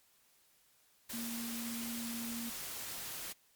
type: tone in noise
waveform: sine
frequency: 233.1 Hz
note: A#3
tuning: in tune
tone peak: -40 dBFS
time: 1.13-2.5 s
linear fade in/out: 10 ms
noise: white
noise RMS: -43 dBFS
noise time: 1.09-3.33 s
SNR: 0 dB
effects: white hiss -69 dBFS RMS until 3.55 s + MP3 96 kbps